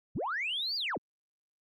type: linear two-way sweep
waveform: sine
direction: up then down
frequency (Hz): 61.74 to 4856 to 61.74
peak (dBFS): -30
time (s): 0.15-0.98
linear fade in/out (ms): 10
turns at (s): 0.76
effects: tanh soft clip ceiling -26 dBFS + Opus 48 kbps